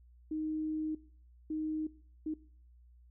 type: tone bursts at uneven times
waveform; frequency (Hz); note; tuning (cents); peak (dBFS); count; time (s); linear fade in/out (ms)
sine; 311.1; D#4; 0; -33; 3; 0.31-0.95 / 1.5-1.87 / 2.26-2.34; 5
effects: noise-tail reverb RT60 0.5 s tail -20 dB re dry + added 60 Hz sine -57 dBFS peak until 3.1 s